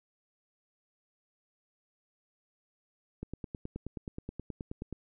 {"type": "click train", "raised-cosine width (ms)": 3, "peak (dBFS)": -25, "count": 17, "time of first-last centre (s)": [3.23, 4.927], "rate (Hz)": 9.43, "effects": []}